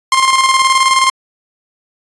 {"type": "tone with tremolo", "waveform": "sawtooth", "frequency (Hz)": 1057, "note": "C6", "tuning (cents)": 17, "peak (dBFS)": -3, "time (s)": [0.12, 1.1], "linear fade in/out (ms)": 2, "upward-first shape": "square", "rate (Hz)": 19, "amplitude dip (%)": 45, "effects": ["resampled to 24000 Hz"]}